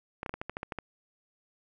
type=clicks; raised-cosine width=0.5 ms; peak=-20 dBFS; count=10; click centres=0.231 / 0.262 / 0.294 / 0.34 / 0.415 / 0.496 / 0.569 / 0.631 / 0.722 / 0.787 s; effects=none